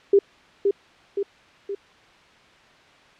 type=tone with echo; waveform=sine; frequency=399 Hz; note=G4; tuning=31 cents sharp; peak=-11 dBFS; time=0.13-0.19 s; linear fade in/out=5 ms; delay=520 ms; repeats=3; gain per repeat=-5 dB; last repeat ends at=1.75 s; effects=white hiss -52 dBFS RMS until 3.19 s + low-pass 3000 Hz 12 dB/octave